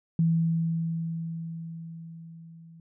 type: tone with level ramp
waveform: sine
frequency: 164.81 Hz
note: E3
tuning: in tune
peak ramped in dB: -19 to -47 dBFS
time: 0.19-2.8 s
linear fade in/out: 2 ms
effects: none